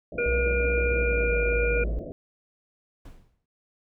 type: low-pass noise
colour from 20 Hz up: white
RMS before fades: -37 dBFS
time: 0.12-2.12 s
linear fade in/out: 0 ms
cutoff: 650 Hz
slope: 96 dB/octave
type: harmonic tone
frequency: 479.3 Hz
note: A#4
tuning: 48 cents sharp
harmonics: 1 / 3 / 5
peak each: -25 / -31 / -29 dBFS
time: 0.18-1.84 s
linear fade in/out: 5 ms
type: tone with pitch glide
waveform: triangle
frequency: 63 to 54.84 Hz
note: B1 to A1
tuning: +35 to -5 cents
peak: -23 dBFS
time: 0.26-1.99 s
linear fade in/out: 0 ms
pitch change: -240 cents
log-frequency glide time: 0.92-1.35 s
type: noise with exponential decay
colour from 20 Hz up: brown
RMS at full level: -40 dBFS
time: 3.05-3.46 s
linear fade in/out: 5 ms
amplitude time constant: 89 ms
effects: none